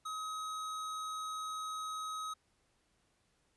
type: tone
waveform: square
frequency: 1269 Hz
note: D#6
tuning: 34 cents sharp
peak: -39 dBFS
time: 0.05-2.34 s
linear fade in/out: 10 ms
effects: pink hiss -75 dBFS RMS until 3.56 s + resampled to 24000 Hz